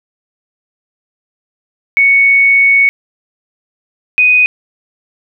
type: tone pair in turn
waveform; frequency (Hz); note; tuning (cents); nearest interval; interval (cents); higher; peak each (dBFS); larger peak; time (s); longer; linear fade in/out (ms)
sine; 2221 / 2493; C#7 / D#7; +3 / +3; major second; 200; second; -5; neither; 1.97-2.89 / 4.18-4.46; first; 0
effects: none